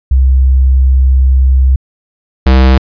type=tone pair in turn; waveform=sine / square; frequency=65.41 / 65.17 Hz; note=C2 / C2; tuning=0 / -6 cents; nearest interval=unison; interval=6 cents; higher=first; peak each=-4 dBFS; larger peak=neither; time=0.11-1.76 / 2.46-2.78 s; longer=first; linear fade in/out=5 ms; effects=resampled to 11025 Hz